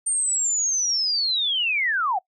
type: linear sweep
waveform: sine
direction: down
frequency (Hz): 8870 to 695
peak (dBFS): -20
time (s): 0.06-2.19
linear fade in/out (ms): 10
effects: noise-tail reverb RT60 0.1 s tail -23 dB re dry